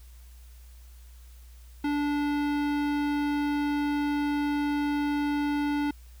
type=tone with hard clipping; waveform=sine; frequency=291 Hz; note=D4; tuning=16 cents flat; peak=-27 dBFS; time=1.84-5.91 s; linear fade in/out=5 ms; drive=18 dB; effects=added 60 Hz sine -46 dBFS peak until 6.2 s + white hiss -60 dBFS RMS until 6.2 s